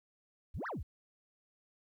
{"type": "exponential two-way sweep", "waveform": "sine", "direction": "up then down", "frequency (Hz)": [46.25, 1975.5, 46.25], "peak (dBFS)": -36, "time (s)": [0.54, 0.83], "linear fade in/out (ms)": 10, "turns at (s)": 0.67, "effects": ["tanh soft clip ceiling -34 dBFS", "12-bit"]}